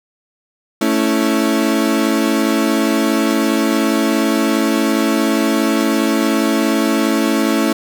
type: chord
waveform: 35% pulse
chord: A major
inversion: none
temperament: equal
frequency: 220 / 277.2 / 329.6 Hz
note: A3 / C#4 / E4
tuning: 0 / 0 / 0 cents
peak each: -16 dBFS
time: 0.81-7.73 s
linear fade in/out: 5 ms
effects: none